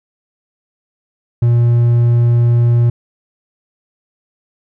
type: tone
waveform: triangle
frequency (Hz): 118.9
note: A#2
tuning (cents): +35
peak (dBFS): -6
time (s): 1.42-2.9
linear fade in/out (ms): 5
effects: none